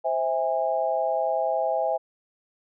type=chord; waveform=sine; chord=C augmented; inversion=none; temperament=just; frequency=523.3 / 654.1 / 817.6 Hz; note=C5 / E5 / G#5; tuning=0 / -14 / -27 cents; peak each=-28 / -25 / -27 dBFS; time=0.04-1.98 s; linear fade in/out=20 ms; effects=none